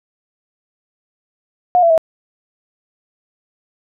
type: tone with pitch steps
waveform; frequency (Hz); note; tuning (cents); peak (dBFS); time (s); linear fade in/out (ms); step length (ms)
sine; 718 / 673 / 647; F5 / E5 / E5; +48 / +36 / -32; -8; 1.75-1.978; 0; 76
effects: none